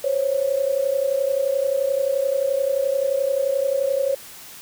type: tone pair together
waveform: sine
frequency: 522.9 / 554.4 Hz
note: C5 / C#5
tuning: -1 / 0 cents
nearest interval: minor second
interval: 101 cents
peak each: -23 / -20 dBFS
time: 0.04-4.15 s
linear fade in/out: 5 ms
effects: white hiss -41 dBFS RMS until 4.61 s